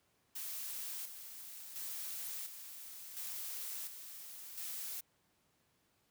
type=noise with tremolo; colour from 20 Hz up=blue; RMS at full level=-43 dBFS; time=0.35-5.01 s; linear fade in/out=10 ms; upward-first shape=square; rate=0.71 Hz; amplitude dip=55%; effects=pink hiss -75 dBFS RMS until 6.1 s + high-pass 80 Hz 12 dB/octave